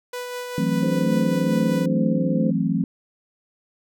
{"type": "tone with tremolo", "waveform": "sawtooth", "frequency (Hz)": 493.9, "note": "B4", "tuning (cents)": 0, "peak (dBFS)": -24, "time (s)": [0.13, 1.86], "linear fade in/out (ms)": 5, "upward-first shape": "sine", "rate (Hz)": 5.1, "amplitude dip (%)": 30}
{"type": "chord", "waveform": "sine", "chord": "F# half-diminished seventh", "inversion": "third", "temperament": "equal with one note detuned", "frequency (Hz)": [164.81, 185, 220, 263.9], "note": ["E3", "F#3", "A3", "C4"], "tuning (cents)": [0, 0, 0, 15], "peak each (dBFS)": [-24, -24, -25, -25], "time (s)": [0.58, 2.84], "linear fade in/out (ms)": 2}
{"type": "harmonic tone", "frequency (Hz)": 74.1, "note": "D2", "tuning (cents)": 16, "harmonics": [3, 4, 5, 6, 7], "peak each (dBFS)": [-29, -30, -37, -38, -27], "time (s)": [0.82, 2.51], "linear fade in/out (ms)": 10}
{"effects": []}